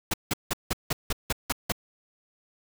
pink noise bursts, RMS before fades -26 dBFS, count 9, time 0.11-1.722 s, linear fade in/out 5 ms, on 28 ms, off 170 ms, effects none

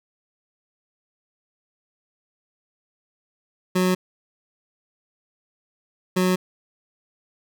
25% pulse tone pair in turn, 183.6 / 183.6 Hz, F#3 / F#3, -13 / -13 cents, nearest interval unison, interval 0 cents, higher neither, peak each -14 / -14 dBFS, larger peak neither, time 3.75-3.95 / 6.16-6.36 s, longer neither, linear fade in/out 10 ms, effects none

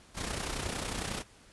pink noise with amplitude modulation, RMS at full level -33 dBFS, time 0.14-1.24 s, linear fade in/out 50 ms, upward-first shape sine, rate 31 Hz, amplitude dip 60%, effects pink hiss -58 dBFS RMS until 1.52 s + resampled to 24000 Hz

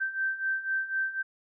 sine beating tone pair, 1556 / 1560 Hz, G6 / G6, -13 / -9 cents, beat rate 4 Hz, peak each -33 / -29 dBFS, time 0-1.23 s, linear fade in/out 20 ms, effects none

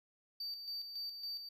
triangle tone with tremolo, 4620 Hz, D8, 29 cents flat, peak -38 dBFS, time 0.4-1.49 s, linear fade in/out 5 ms, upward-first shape square, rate 3.6 Hz, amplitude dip 50%, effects none

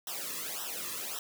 white noise with flanger, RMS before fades -38 dBFS, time 0.07-1.19 s, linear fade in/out 2 ms, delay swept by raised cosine 0.44 to 1.37 ms, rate 1.8 Hz, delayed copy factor -1, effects none

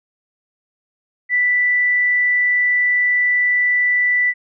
sine tone, 1975.5 Hz, B6, in tune, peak -13 dBFS, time 1.29-4.34 s, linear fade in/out 50 ms, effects none

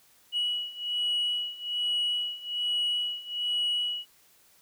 sine beating tone pair, 2925 / 2926.2 Hz, F#7 / F#7, -21 / -20 cents, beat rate 1.2 Hz, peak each -30 / -28 dBFS, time 0.32-4.06 s, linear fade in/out 50 ms, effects tanh soft clip ceiling -22 dBFS + white hiss -61 dBFS RMS until 4.61 s

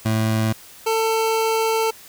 25% pulse tone pair in turn, 110.2 / 446.4 Hz, A2 / A4, +3 / +25 cents, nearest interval 2 octaves, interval 2422 cents, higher second, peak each -14 dBFS, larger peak neither, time 0.05-0.53 / 0.86-1.91 s, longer second, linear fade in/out 10 ms, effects white hiss -44 dBFS RMS until 2.08 s

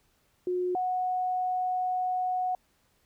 sine tone pair in turn, 361.5 / 735.2 Hz, F#4 / F#5, -40 / -11 cents, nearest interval octave, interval 1229 cents, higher second, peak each -26 dBFS, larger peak neither, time 0.47-0.75 / 0.75-2.55 s, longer second, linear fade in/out 2 ms, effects pink hiss -69 dBFS RMS until 3.05 s

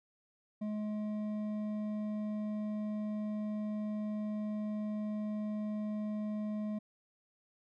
sine tone with hard clipping, 211.6 Hz, G#3, 33 cents sharp, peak -36 dBFS, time 0.61-6.79 s, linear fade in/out 10 ms, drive 7 dB, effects none

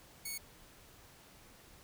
5% pulse tone, 2217 Hz, C#7, in tune, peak -29 dBFS, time 0.25-0.38 s, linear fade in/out 5 ms, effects pink hiss -59 dBFS RMS until 1.83 s

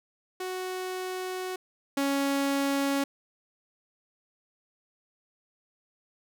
sawtooth tone pair in turn, 370 / 277.8 Hz, F#4 / C#4, 0 / +4 cents, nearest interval perfect fourth, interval 496 cents, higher first, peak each -28 / -21 dBFS, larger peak second, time 0.4-1.56 / 1.97-3.04 s, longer first, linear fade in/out 5 ms, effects none

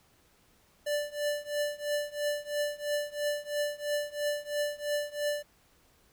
square tone with tremolo, 587.3 Hz, D5, in tune, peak -27 dBFS, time 0.86-5.43 s, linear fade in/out 10 ms, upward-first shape triangle, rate 3 Hz, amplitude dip 95%, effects pink hiss -65 dBFS RMS until 6.12 s

